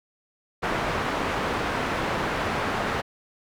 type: low-pass noise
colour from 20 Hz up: white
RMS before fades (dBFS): -27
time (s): 0.62-3.02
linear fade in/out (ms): 20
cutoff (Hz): 1400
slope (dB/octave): 12
effects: none